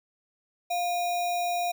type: tone with sample-and-hold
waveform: sine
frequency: 702 Hz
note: F5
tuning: 9 cents sharp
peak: -25 dBFS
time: 0.7-1.72 s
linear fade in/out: 10 ms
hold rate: 3150 Hz
effects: none